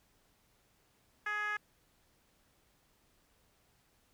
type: tone with band-pass filter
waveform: 10% pulse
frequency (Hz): 418.8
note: G#4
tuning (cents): +15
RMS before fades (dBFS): -36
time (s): 1.26-1.57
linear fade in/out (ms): 5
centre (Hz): 1600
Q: 3.4
effects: pink hiss -71 dBFS RMS until 4.13 s